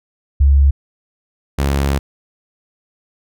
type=tone pair in turn; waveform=sine / sawtooth; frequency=69.6 / 69.6 Hz; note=C#2 / C#2; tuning=+8 / +8 cents; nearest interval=unison; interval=0 cents; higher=neither; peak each=-7 / -10 dBFS; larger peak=first; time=0.4-0.71 / 1.58-1.99 s; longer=second; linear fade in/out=10 ms; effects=none